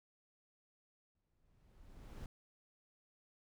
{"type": "noise with exponential growth", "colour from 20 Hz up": "brown", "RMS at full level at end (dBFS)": -45, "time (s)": [1.15, 2.26], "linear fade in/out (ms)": 2, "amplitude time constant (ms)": 240, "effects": []}